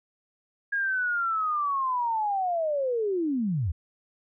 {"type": "linear sweep", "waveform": "sine", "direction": "down", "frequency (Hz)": [1644, 70], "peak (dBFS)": -24, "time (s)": [0.72, 3.72], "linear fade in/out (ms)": 10, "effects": []}